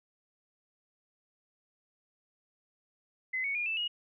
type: tone with pitch steps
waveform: sine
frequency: 2039 / 2224 / 2425 / 2644 / 2884 Hz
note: C7 / C#7 / D#7 / E7 / F#7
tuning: -45 / +5 / -45 / +5 / -45 cents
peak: -30 dBFS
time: 3.33-3.88 s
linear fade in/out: 10 ms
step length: 110 ms
effects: none